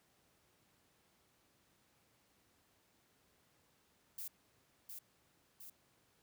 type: noise with echo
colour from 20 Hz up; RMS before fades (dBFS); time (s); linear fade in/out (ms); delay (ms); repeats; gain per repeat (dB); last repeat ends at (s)
violet; -45; 4.18-4.28; 5; 710; 2; -4; 5.7
effects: pink hiss -73 dBFS RMS until 6.22 s + high-pass 80 Hz 12 dB/octave